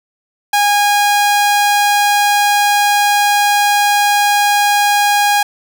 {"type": "tone", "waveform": "sawtooth", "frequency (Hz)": 820, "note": "G#5", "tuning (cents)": -22, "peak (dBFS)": -6, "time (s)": [0.53, 5.43], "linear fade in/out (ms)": 5, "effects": []}